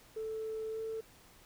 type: tone with pitch glide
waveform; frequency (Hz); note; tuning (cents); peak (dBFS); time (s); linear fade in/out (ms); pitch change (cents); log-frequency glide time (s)
sine; 440 to 444.6; A4 to A4; 0 to +18; -35; 0.16-1.01; 10; +18; 0.7-0.8
effects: tanh soft clip ceiling -32 dBFS + pink hiss -60 dBFS RMS until 1.45 s